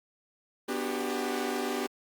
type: chord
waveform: sawtooth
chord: G major seventh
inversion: first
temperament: equal with one note detuned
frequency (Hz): 246.9 / 293.7 / 370 / 397.2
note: B3 / D4 / F#4 / G4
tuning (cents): 0 / 0 / 0 / +23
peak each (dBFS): -31 / -33 / -33 / -30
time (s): 0.68-1.87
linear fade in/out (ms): 10
effects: Opus 32 kbps